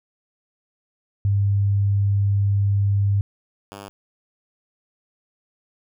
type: tone pair in turn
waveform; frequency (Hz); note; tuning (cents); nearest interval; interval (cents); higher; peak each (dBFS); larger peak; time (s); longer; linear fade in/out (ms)
sine / 5% pulse; 100 / 100; G2 / G2; +35 / +35; unison; 0; neither; -16 / -25; first; 1.25-3.21 / 3.72-3.89; first; 0
effects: none